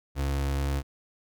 35% pulse tone, 69.3 Hz, C#2, in tune, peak -24 dBFS, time 0.15-0.83 s, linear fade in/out 50 ms, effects none

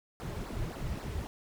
brown noise with flanger, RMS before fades -37 dBFS, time 0.2-1.27 s, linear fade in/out 0 ms, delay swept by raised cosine 0.31 to 4.31 ms, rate 3.7 Hz, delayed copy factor -0.8, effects none

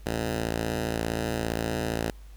10% pulse ring-modulated tone, 112.4 Hz, A2, 37 cents sharp, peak -16 dBFS, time 0.06-2.1 s, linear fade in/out 0 ms, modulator 28.6 Hz, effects added 50 Hz sine -43 dBFS peak until 2.36 s + pink hiss -59 dBFS RMS until 2.36 s

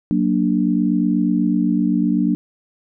sine chord, Gb augmented, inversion none, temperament equal, 185 / 233.1 / 293.7 Hz, Gb3 / Bb3 / D4, 0 / 0 / 0 cents, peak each -19 / -19 / -19 dBFS, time 0.11-2.35 s, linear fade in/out 0 ms, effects none

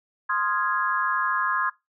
sine chord, F minor seventh, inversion second, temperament equal, 1046.5 / 1244.5 / 1396.9 / 1661.2 Hz, C6 / Eb6 / F6 / Ab6, 0 / 0 / 0 / 0 cents, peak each -26 / -28 / -32 / -26 dBFS, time 0.29-1.7 s, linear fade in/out 10 ms, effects noise-tail reverb RT60 0.2 s tail -20 dB re dry

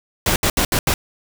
pink noise bursts at uneven times, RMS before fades -17 dBFS, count 5, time 0.26-0.36 / 0.43-0.5 / 0.57-0.65 / 0.72-0.79 / 0.87-0.94 s, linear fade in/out 2 ms, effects none

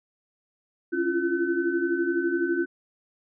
sine tone cluster, 275.5 / 335.3 / 347.2 / 1516 Hz, C#4 / E4 / F4 / F#6, -11 / +30 / -10 / +42 cents, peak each -31 / -29 / -25 / -31 dBFS, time 0.92-2.66 s, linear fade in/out 20 ms, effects none

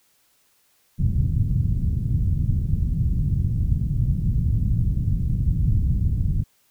white low-pass noise, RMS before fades -21 dBFS, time 0.98-6.44 s, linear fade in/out 20 ms, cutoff 140 Hz, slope 24 dB/octave, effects white hiss -63 dBFS RMS until 6.7 s

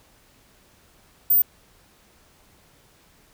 sine tone, 14690 Hz, A#9, 27 cents flat, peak -14 dBFS, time 1.3-1.42 s, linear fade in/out 5 ms, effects pink hiss -57 dBFS RMS until 3.33 s

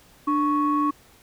sine tone pair together, 296.1 / 1108.7 Hz, D4 / C#6, +14 / 0 cents, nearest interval octave + major seventh, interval 2286 cents, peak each -21 dBFS, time 0.27-0.91 s, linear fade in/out 10 ms, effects tanh soft clip ceiling -13 dBFS + pink hiss -54 dBFS RMS until 1.22 s

